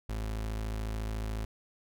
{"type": "tone", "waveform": "35% pulse", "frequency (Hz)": 54, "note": "A1", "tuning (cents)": -32, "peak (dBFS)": -31, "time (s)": [0.09, 1.45], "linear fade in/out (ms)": 5, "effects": []}